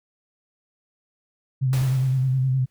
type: tone with vibrato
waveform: sine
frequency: 130.81 Hz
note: C3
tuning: in tune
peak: -18 dBFS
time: 1.61-2.66 s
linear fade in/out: 20 ms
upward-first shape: square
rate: 9.7 Hz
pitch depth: 34 cents each way
type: noise with exponential decay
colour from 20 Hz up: pink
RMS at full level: -32 dBFS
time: 1.73-2.7 s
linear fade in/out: 0 ms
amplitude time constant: 210 ms
effects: none